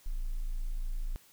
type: tone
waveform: triangle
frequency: 28.36 Hz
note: A#0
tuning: 47 cents flat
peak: -27 dBFS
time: 0.06-1.16 s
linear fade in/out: 0 ms
effects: tanh soft clip ceiling -28 dBFS + white hiss -61 dBFS RMS until 1.32 s